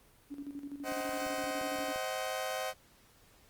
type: tone with tremolo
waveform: sine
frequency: 283.9 Hz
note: C#4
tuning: 41 cents sharp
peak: -38 dBFS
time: 0.3-1.93 s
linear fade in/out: 20 ms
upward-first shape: square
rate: 12 Hz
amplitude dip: 65%
type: chord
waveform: sawtooth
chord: C diminished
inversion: none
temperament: just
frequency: 523.3 / 627.9 / 753.5 Hz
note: C5 / Eb5 / Gb5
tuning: 0 / +16 / +31 cents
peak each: -35 dBFS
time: 0.83-2.74 s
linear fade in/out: 50 ms
type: click train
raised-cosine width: 2 ms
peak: -35 dBFS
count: 7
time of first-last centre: 0.92-1.96 s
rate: 5.77 Hz
effects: pink hiss -63 dBFS RMS until 3.49 s + Opus 32 kbps